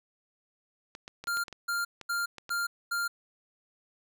clicks, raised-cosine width 0.2 ms, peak -25 dBFS, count 10, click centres 0.951 / 1.079 / 1.24 / 1.272 / 1.371 / 1.482 / 1.527 / 2.013 / 2.383 / 2.493 s
square tone bursts, 1396.9 Hz, F6, in tune, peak -29 dBFS, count 5, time 1.27-3.08 s, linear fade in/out 10 ms, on 170 ms, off 240 ms
effects none

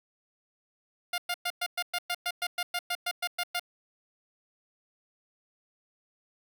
10% pulse tone bursts, 706 Hz, F5, 19 cents sharp, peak -20 dBFS, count 16, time 1.13-3.596 s, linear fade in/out 5 ms, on 51 ms, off 110 ms, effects none

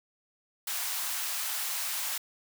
white high-pass noise, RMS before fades -33 dBFS, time 0.67-2.18 s, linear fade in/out 5 ms, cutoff 730 Hz, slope 24 dB/octave, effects none

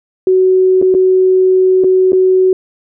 sine tone with dropouts, 373.4 Hz, F#4, 16 cents sharp, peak -6 dBFS, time 0.27-2.53 s, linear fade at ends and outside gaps 2 ms, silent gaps 0.816-0.824 / 0.942-0.948 / 1.838-1.843 / 2.121-2.13 s, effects none

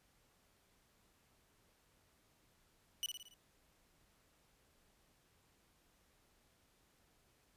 sawtooth tone with echo, 2960 Hz, F#7, in tune, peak -33 dBFS, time 3.03-3.06 s, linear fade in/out 0 ms, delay 56 ms, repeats 5, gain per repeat -5 dB, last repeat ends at 3.34 s, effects pink hiss -73 dBFS RMS until 7.56 s + resampled to 32000 Hz

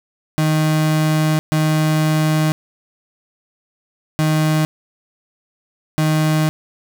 35% pulse tone bursts at uneven times, 155.56 Hz, D#3, in tune, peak -12 dBFS, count 4, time 0.38-1.39 / 1.52-2.52 / 4.19-4.65 / 5.98-6.49 s, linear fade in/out 0 ms, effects none

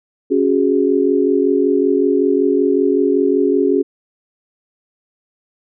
sine chord, C# suspended fourth, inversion none, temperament equal, 277.2 / 370 / 415.3 Hz, C#4 / F#4 / G#4, 0 / 0 / 0 cents, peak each -16 dBFS, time 0.3-3.83 s, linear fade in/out 20 ms, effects none

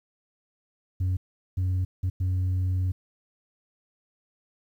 sine tone bursts at uneven times, 92.1 Hz, F#2, 7 cents flat, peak -20 dBFS, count 4, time 1-1.17 / 1.57-1.85 / 2.03-2.1 / 2.2-2.92 s, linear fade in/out 10 ms, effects tanh soft clip ceiling -22 dBFS + 10-bit

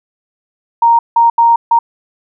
sine tone bursts at uneven times, 931 Hz, A#5, 2 cents flat, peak -5 dBFS, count 4, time 0.82-0.99 / 1.16-1.3 / 1.38-1.56 / 1.71-1.79 s, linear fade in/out 5 ms, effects none

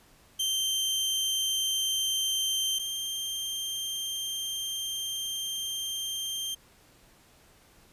sawtooth tone pair in turn, 3136 / 3165 Hz, G7 / G7, 0 / +16 cents, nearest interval unison, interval 16 cents, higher second, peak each -23 / -28 dBFS, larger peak first, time 0.39-2.79 / 2.79-6.55 s, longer second, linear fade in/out 10 ms, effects pink hiss -59 dBFS RMS until 7.92 s + resampled to 32000 Hz

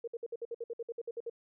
sine tone bursts, 466.2 Hz, A#4, in tune, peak -35 dBFS, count 14, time 0.04-1.298 s, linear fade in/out 5 ms, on 36 ms, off 58 ms, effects none

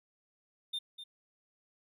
triangle tone with echo, 3618 Hz, A7, 48 cents sharp, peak -32 dBFS, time 0.73-0.79 s, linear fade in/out 10 ms, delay 250 ms, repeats 1, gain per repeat -10 dB, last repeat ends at 1.04 s, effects none

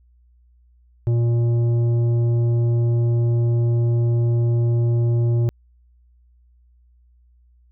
triangle tone with tanh clipping, 117.9 Hz, A#2, 20 cents sharp, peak -17 dBFS, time 1.07-5.49 s, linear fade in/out 0 ms, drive 13 dB, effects added 60 Hz sine -52 dBFS peak until 7.71 s

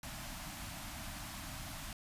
pink band-stop noise, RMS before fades -45 dBFS, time 0.03-1.93 s, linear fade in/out 2 ms, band 320 to 590 Hz, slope 96 dB/octave, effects resampled to 32000 Hz

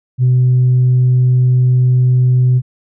sine tone, 126.3 Hz, B2, 39 cents sharp, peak -6 dBFS, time 0.18-2.62 s, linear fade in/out 50 ms, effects tanh soft clip ceiling -5 dBFS

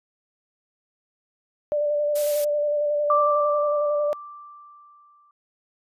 sine tone with vibrato, 590 Hz, D5, 8 cents sharp, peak -20 dBFS, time 1.72-4.13 s, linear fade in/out 0 ms, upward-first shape square, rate 11 Hz, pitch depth 16 cents each way
blue noise, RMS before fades -31 dBFS, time 2.15-2.45 s, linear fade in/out 10 ms
sine tone with exponential decay, 1174.7 Hz, D6, in tune, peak -16 dBFS, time 3.1-5.31 s, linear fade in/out 2 ms, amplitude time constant 480 ms
effects resampled to 32000 Hz

